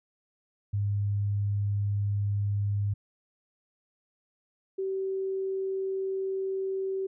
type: tone pair in turn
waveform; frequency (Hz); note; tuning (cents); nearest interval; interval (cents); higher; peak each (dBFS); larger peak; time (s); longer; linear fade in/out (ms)
sine; 101.7 / 384; G#2 / G4; -36 / -36; octave + major seventh; 2300; second; -25 / -28; first; 0.73-2.94 / 4.78-7.07; second; 10
effects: none